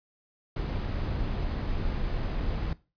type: noise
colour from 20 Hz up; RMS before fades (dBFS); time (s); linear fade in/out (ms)
brown; -30; 0.56-2.73; 2
effects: noise-tail reverb RT60 0.3 s tail -19 dB re dry + resampled to 11025 Hz